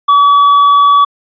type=tone with tanh clipping; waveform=triangle; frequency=1141 Hz; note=C#6; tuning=50 cents sharp; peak=-5 dBFS; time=0.08-1.05 s; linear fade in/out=10 ms; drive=9 dB; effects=resampled to 11025 Hz